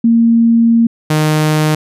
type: tone pair in turn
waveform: sine / sawtooth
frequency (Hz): 230.8 / 154.04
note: A#3 / D#3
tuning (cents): -17 / -17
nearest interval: perfect fifth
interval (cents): 700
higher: first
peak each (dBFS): -6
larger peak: neither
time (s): 0.04-0.87 / 1.1-1.75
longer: first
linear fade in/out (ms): 5
effects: resampled to 32000 Hz